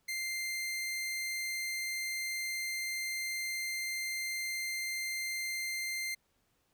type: tone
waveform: sawtooth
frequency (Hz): 2093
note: C7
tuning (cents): 0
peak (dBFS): -31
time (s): 0.08-6.15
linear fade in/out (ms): 10
effects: pink hiss -75 dBFS RMS until 6.73 s